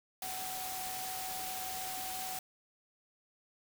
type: tone in noise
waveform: sine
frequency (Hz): 751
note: F#5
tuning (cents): +26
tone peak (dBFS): -42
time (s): 0.22-2.39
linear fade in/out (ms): 2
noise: white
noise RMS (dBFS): -41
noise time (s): 0.22-2.39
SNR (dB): -4
effects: none